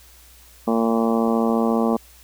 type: harmonic tone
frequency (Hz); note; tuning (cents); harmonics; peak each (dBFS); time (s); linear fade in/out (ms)
114.4; A#2; -32; 2 / 3 / 4 / 5 / 6 / 7 / 8 / 9 / 10; -19 / -27 / -24 / -28 / -29 / -29 / -35 / -32 / -32; 0.67-1.97; 10
type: click train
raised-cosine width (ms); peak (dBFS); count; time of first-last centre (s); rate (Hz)
2; -26; 4; 1.28-1.929; 4.62
effects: added 60 Hz sine -50 dBFS peak until 2.23 s + white hiss -50 dBFS RMS until 2.23 s